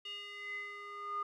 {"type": "tone with band-pass filter sweep", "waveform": "square", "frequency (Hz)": 408.1, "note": "G#4", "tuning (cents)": -30, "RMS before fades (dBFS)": -43, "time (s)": [0.05, 1.23], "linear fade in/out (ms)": 5, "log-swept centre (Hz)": [3000, 1200], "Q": 7.8, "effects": []}